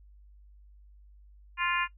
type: harmonic tone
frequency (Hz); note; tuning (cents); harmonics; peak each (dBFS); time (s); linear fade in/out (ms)
349.2; F4; 0; 3 / 4 / 5 / 6 / 7 / 8; -31 / -36 / -32 / -37 / -31 / -36; 1.57-1.88; 50
effects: noise-tail reverb RT60 0.1 s tail -17 dB re dry + added 50 Hz sine -52 dBFS peak until 1.97 s